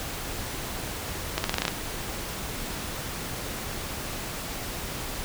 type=accelerating click train; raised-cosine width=0.2 ms; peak=-7 dBFS; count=8; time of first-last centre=1.38-1.681 s; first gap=61 ms; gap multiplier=0.88; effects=pink hiss -34 dBFS RMS until 5.24 s